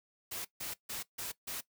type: noise bursts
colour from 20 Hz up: white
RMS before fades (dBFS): -40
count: 5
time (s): 0.31-1.61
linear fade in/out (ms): 10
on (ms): 140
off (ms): 150
effects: noise-tail reverb RT60 0.1 s tail -18 dB re dry